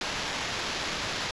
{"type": "noise with sample-and-hold", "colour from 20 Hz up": "white", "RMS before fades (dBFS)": -32, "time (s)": [0.01, 1.31], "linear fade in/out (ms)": 2, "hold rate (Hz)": 8820, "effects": ["resampled to 22050 Hz"]}